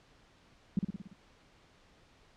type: tone with echo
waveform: sine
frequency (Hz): 192.5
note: G3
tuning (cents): -31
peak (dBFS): -24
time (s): 0.77-0.79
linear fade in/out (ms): 2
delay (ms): 57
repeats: 6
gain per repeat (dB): -4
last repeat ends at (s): 1.132
effects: pink hiss -63 dBFS RMS until 2.36 s + low-pass 5000 Hz 12 dB/octave